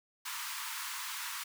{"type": "high-pass noise", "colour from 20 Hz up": "pink", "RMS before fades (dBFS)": -40, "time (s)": [0.25, 1.44], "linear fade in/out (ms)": 10, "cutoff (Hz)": 910, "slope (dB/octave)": 96, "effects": []}